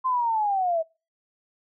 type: linear sweep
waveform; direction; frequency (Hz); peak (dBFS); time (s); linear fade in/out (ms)
sine; down; 1046.5 to 636; -21; 0.04-0.83; 20
effects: noise-tail reverb RT60 0.3 s tail -26 dB re dry